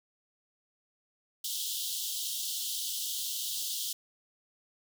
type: high-pass noise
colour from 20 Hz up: pink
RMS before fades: -35 dBFS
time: 1.44-3.93 s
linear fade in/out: 5 ms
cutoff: 3000 Hz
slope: 96 dB/octave
effects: none